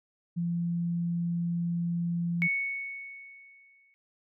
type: tone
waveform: sine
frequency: 171.3 Hz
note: F3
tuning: 33 cents flat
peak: -27 dBFS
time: 0.36-2.48 s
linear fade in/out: 20 ms
type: tone with exponential decay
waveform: sine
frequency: 2217 Hz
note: C#7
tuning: in tune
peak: -23 dBFS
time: 2.42-3.94 s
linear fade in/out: 0 ms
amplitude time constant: 330 ms
effects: none